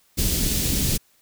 pink band-stop noise, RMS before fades -22 dBFS, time 0.17-0.98 s, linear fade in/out 20 ms, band 270 to 4000 Hz, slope 12 dB/octave, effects white hiss -61 dBFS RMS until 1.21 s

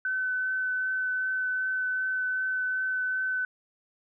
sine tone with vibrato, 1516 Hz, F#6, 42 cents sharp, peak -26 dBFS, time 0.05-3.45 s, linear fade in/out 2 ms, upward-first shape triangle, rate 2.6 Hz, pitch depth 11 cents each way, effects none

